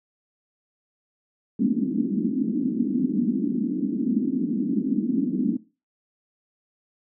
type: band-pass noise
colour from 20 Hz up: white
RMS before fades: -24 dBFS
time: 1.59-5.57 s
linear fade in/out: 5 ms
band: 200 to 290 Hz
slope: 48 dB/octave
effects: noise-tail reverb RT60 0.3 s tail -18 dB re dry